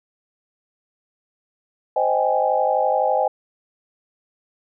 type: chord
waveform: sine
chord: Ab major seventh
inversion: first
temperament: just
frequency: 519.1 / 623 / 778.7 / 830.6 Hz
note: C5 / Eb5 / G5 / Ab5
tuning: -14 / +2 / -12 / 0 cents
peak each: -22 dBFS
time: 1.96-3.28 s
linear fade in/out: 5 ms
effects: none